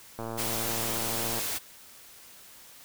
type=click train; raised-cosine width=1 ms; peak=-22 dBFS; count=138; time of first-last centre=0.19-1.392 s; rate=114 Hz
type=noise; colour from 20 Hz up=white; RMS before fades=-32 dBFS; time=0.37-1.59 s; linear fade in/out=20 ms
effects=white hiss -51 dBFS RMS until 2.84 s